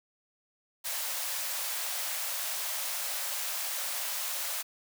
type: high-pass noise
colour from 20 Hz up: white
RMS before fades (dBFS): -34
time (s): 0.84-4.63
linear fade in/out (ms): 20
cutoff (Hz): 520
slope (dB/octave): 96
effects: none